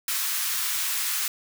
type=high-pass noise; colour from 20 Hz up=white; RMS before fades=-27 dBFS; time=0.08-1.28 s; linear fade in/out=2 ms; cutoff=1100 Hz; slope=24 dB/octave; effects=none